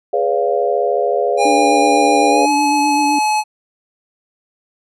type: chord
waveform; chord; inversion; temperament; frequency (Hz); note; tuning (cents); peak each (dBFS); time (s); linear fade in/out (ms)
sine; C# dominant seventh; second; equal with one note detuned; 415.3 / 493.9 / 567.7 / 698.5; G#4 / B4 / C#5 / E#5; 0 / 0 / +41 / 0; -19; 0.13-2.46; 5
type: tone with pitch glide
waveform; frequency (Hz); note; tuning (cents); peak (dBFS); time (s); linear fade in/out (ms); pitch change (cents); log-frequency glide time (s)
square; 809 to 853.6; G#5 to G#5; -46 to +47; -14; 1.37-3.44; 50; +93; 2.28-2.52
type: tone with vibrato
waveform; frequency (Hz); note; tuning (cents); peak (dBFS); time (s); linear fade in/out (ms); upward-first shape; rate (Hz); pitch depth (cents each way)
sine; 293.7; D4; 0; -17; 1.45-3.19; 5; sine; 7.9; 33
effects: resampled to 24000 Hz